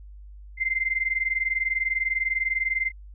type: tone pair together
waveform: sine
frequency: 2075 / 2095 Hz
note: C7 / C7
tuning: -15 / +2 cents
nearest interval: unison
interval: 17 cents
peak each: -26 dBFS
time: 0.57-2.92 s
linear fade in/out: 50 ms
effects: added 50 Hz sine -41 dBFS peak until 3.14 s